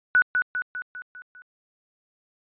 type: tone with echo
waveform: sine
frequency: 1480 Hz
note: F#6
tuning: in tune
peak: -14 dBFS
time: 0.15-0.22 s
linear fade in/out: 0 ms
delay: 200 ms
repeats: 6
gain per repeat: -5 dB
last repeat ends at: 1.42 s
effects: resampled to 8000 Hz